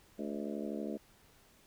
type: harmonic tone with a mistuned harmonic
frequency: 72.3 Hz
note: D2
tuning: 27 cents flat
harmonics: 3 / 4 / 5 / 6 / 7 / 8 / 9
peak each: -40 / -42 / -44 / -46 / -47 / -48 / -49 dBFS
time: 0.18-0.98 s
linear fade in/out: 20 ms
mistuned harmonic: 8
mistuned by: +55 cents
effects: pink hiss -64 dBFS RMS until 1.66 s

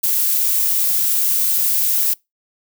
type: noise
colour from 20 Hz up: violet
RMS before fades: -17 dBFS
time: 0.03-2.14 s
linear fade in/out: 10 ms
effects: noise-tail reverb RT60 0.2 s tail -25 dB re dry

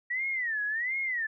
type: tone with vibrato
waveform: sine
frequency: 1900 Hz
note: A#6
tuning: 33 cents sharp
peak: -28 dBFS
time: 0.1-1.27 s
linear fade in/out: 10 ms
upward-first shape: sine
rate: 1.4 Hz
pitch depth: 220 cents each way
effects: none

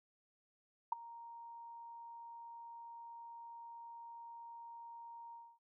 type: tone with ADSR envelope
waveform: sine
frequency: 932.3 Hz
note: A#5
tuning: in tune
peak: -28 dBFS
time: 0.92-5.59 s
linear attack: 5 ms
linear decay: 10 ms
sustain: -21 dB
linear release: 260 ms
effects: none

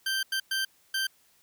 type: tone bursts at uneven times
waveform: 20% pulse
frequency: 1564 Hz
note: G6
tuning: 4 cents flat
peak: -22 dBFS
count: 4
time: 0.06-0.23 / 0.32-0.4 / 0.51-0.65 / 0.94-1.07 s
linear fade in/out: 5 ms
effects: white hiss -64 dBFS RMS until 1.42 s

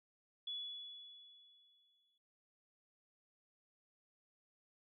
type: tone with exponential decay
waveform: sine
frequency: 3410 Hz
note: G#7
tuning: 45 cents sharp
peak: -40 dBFS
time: 0.47-2.18 s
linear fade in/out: 5 ms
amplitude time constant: 370 ms
effects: noise-tail reverb RT60 0.4 s tail -22 dB re dry

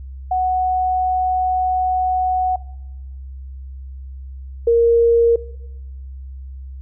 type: tone pair in turn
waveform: sine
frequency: 740 / 466.2 Hz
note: F#5 / A#4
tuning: 0 / 0 cents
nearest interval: minor sixth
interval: 800 cents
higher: first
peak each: -15 / -10 dBFS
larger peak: second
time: 0.31-2.56 / 4.67-5.36 s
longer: first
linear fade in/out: 5 ms
effects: noise-tail reverb RT60 0.9 s tail -20 dB re dry + added 66 Hz sine -30 dBFS peak until 6.81 s

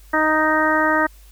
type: harmonic tone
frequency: 311.1 Hz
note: D#4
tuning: in tune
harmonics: 1 / 2 / 3 / 4 / 5 / 6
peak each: -22 / -22 / -22 / -22 / -22 / -22 dBFS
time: 0.13-1.07 s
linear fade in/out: 10 ms
effects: added 50 Hz sine -43 dBFS peak until 1.31 s + white hiss -53 dBFS RMS until 1.31 s

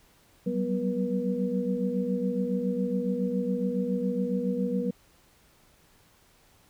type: tone cluster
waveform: sine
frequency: 187 / 194.2 / 245.3 / 483 Hz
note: F#3 / G3 / B3 / B4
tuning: +19 / -16 / -12 / -39 cents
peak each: -31 dBFS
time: 0.46-4.91 s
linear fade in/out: 10 ms
effects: pink hiss -61 dBFS RMS until 6.69 s

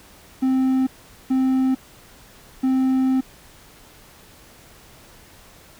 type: tone bursts at uneven times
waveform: triangle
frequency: 261.6 Hz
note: C4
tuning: in tune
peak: -14 dBFS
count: 3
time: 0.42-0.87 / 1.3-1.75 / 2.63-3.21 s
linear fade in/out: 10 ms
effects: pink hiss -48 dBFS RMS until 5.79 s

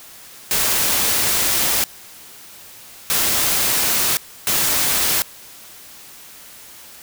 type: noise bursts at uneven times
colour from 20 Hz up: white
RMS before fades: -18 dBFS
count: 3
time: 0.51-1.84 / 3.1-4.17 / 4.47-5.22 s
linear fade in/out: 0 ms
effects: white hiss -41 dBFS RMS until 7.02 s

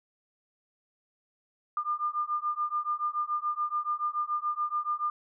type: beating tone pair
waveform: sine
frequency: 1201 / 1208 Hz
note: D6 / D6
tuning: +38 / +48 cents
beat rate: 7 Hz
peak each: -31 dBFS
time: 1.77-5.1 s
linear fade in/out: 2 ms
effects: none

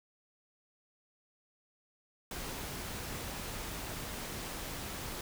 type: noise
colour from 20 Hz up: pink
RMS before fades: -41 dBFS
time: 2.31-5.21 s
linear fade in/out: 2 ms
effects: none

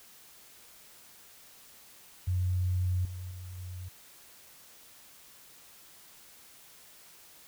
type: tone with level steps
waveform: sine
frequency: 91 Hz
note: F#2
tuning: 28 cents flat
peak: -26 / -37 / -40 / -38 dBFS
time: 2.27-3.89 s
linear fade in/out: 10 ms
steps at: 3.05 / 3.31 / 3.58 s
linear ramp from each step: 2 ms
effects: white hiss -55 dBFS RMS until 7.47 s

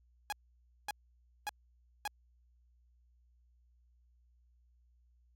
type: tone bursts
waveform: sawtooth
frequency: 830 Hz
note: G#5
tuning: 1 cent flat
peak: -31 dBFS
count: 4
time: 0.3-2.076 s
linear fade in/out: 0 ms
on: 24 ms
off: 560 ms
effects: added 60 Hz sine -65 dBFS peak until 5.35 s + AAC 48 kbps

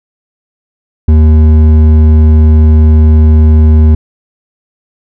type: tone with hard clipping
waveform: triangle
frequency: 77.9 Hz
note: D#2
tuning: 3 cents sharp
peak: -3 dBFS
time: 1.08-3.95 s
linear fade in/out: 5 ms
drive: 12 dB
effects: none

